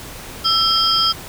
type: tone cluster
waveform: sine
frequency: 1327 / 3206 / 4798 / 5150 Hz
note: E6 / G7 / D8 / E8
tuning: +11 / +38 / +36 / -41 cents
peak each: -19 dBFS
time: 0.44-1.13 s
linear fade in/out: 20 ms
effects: pink hiss -34 dBFS RMS until 1.28 s